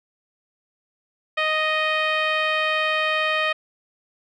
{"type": "tone with low-pass filter", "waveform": "10% pulse", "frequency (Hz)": 622.3, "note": "D#5", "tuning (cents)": 0, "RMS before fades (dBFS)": -22, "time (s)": [1.37, 3.53], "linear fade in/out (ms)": 10, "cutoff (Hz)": 2700, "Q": 1.3, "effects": []}